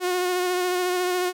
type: tone with vibrato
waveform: sawtooth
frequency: 361.6 Hz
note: F#4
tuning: 40 cents flat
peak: -18 dBFS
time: 0-1.33 s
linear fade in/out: 50 ms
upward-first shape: sine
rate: 14 Hz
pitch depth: 23 cents each way
effects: none